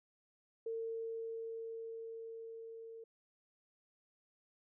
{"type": "tone with level ramp", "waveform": "sine", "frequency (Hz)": 453.6, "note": "A#4", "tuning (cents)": -47, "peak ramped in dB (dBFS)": [-37, -48], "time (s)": [0.66, 3.04], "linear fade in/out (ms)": 5, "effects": []}